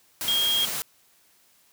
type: tone in noise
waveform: sine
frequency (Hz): 3249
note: G#7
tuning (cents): -39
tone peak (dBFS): -21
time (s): 0.28-0.65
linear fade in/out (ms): 0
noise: white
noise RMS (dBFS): -30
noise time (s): 0.21-0.82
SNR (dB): +6
effects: white hiss -61 dBFS RMS until 1.72 s + high-pass 60 Hz 12 dB/octave